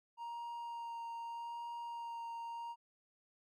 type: tone with vibrato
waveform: triangle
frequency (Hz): 935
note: A#5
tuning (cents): +5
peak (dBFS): -40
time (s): 0.17-2.76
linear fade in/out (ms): 50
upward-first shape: sine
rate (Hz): 0.81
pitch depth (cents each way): 12
effects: none